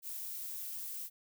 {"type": "noise", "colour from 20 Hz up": "violet", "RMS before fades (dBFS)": -42, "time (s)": [0.02, 1.1], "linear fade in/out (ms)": 50, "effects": []}